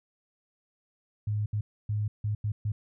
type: tone bursts at uneven times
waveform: sine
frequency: 105.3 Hz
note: G#2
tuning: 24 cents sharp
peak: -26 dBFS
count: 6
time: 1.27-1.46 / 1.53-1.61 / 1.89-2.08 / 2.24-2.35 / 2.44-2.52 / 2.65-2.72 s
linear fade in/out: 5 ms
effects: none